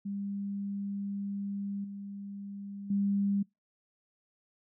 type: tone with level steps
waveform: sine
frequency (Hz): 200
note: G3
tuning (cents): +35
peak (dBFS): -33 / -39 / -26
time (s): 0.05-3.43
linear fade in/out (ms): 10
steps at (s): 1.84 / 2.9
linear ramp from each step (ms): 5
effects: noise-tail reverb RT60 0.2 s tail -26 dB re dry